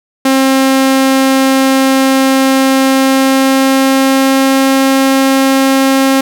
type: tone with pitch glide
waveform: sawtooth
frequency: 266.8 to 268.7 Hz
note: C4 to C4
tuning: +34 to +46 cents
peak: -3 dBFS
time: 0.25-6.21 s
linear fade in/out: 5 ms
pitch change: +12 cents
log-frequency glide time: 2.89-4.63 s
effects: none